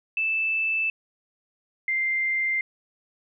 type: tone pair in turn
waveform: sine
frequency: 2637 / 2093 Hz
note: E7 / C7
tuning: 0 / 0 cents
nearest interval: major third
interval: 400 cents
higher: first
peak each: -22 dBFS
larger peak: neither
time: 0.17-0.9 / 1.88-2.61 s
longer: neither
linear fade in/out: 2 ms
effects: none